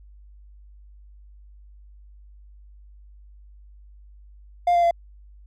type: tone with pitch steps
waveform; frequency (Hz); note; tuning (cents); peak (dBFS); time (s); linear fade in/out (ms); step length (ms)
triangle; 702 / 692.7 / 683.6; F5 / F5 / F5; +9 / -14 / -37; -13; 4.67-4.91; 5; 80
effects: tanh soft clip ceiling -9 dBFS + added 50 Hz sine -45 dBFS peak until 5.46 s